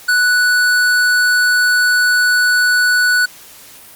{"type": "tone with tanh clipping", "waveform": "sine", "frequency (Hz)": 1480, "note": "F#6", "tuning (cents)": 0, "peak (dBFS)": -12, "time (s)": [0.08, 3.26], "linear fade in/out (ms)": 10, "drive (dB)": 17, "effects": ["white hiss -39 dBFS RMS until 3.95 s", "Opus 48 kbps"]}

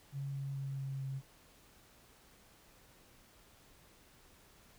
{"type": "tone with pitch steps", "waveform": "sine", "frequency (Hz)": [138.59, 137.63, 136.68, 135.74, 134.8], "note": ["C#3", "C#3", "C#3", "C#3", "C#3"], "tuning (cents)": [0, -12, -24, -36, -48], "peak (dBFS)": -37, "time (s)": [0.12, 1.22], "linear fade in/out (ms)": 50, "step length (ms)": 220, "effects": ["pink hiss -63 dBFS RMS until 4.78 s"]}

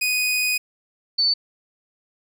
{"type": "tone pair in turn", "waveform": ["sawtooth", "sine"], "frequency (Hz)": [2489, 4507], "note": ["D#7", "C#8"], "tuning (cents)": [0, 28], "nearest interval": "minor seventh", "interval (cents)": 1028, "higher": "second", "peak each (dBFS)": -16, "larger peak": "neither", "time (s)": [[0.01, 0.58], [1.18, 1.34]], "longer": "first", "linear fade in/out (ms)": 10, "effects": []}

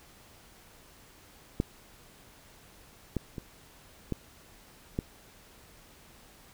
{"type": "clicks", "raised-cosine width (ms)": 3, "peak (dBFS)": [-13, -16, -24, -17, -16], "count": 5, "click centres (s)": [1.601, 3.167, 3.382, 4.123, 4.989], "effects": ["pink hiss -56 dBFS RMS until 6.53 s"]}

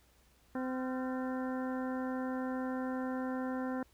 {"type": "harmonic tone with a mistuned harmonic", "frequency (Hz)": 257.6, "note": "C4", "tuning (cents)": -27, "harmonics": [1, 2, 3, 4, 5, 6, 7], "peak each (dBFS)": [-35, -41, -45, -47, -49, -51, -52], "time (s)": [0.55, 3.83], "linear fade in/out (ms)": 2, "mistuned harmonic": 5, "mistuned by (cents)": 110, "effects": ["added 60 Hz sine -67 dBFS peak until 3.93 s", "pink hiss -68 dBFS RMS until 3.93 s"]}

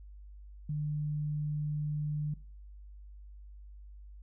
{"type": "tone", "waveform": "sine", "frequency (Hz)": 150, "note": "D3", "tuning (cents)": 37, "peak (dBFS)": -31, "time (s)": [0.69, 2.34], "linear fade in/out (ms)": 5, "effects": ["noise-tail reverb RT60 0.4 s tail -19 dB re dry", "added 50 Hz sine -47 dBFS peak until 4.22 s"]}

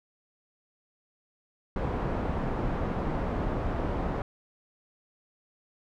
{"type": "low-pass noise", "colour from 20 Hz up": "pink", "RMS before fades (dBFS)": -30, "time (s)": [1.76, 4.22], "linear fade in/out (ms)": 2, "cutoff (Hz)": 1000, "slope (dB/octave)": 12, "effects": []}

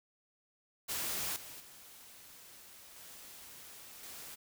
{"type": "noise with level steps", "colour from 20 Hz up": "white", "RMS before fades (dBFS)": [-37, -49, -55, -52, -48], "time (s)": [0.88, 4.36], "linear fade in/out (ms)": 20, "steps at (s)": [1.36, 1.6, 2.96, 4.03], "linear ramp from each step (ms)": 2, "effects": []}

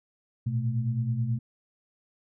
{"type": "tone cluster", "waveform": "sine", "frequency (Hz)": [112.8, 122.1, 220.3], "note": ["A2", "B2", "A3"], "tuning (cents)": [44, -19, 2], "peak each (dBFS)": [-33, -26, -35], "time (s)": [0.46, 1.39], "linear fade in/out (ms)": 10, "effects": []}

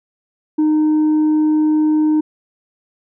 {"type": "tone with tanh clipping", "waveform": "sine", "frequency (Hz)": 307.5, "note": "D#4", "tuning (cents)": -20, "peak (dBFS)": -12, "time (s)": [0.58, 2.21], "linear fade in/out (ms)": 10, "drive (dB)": 2, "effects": []}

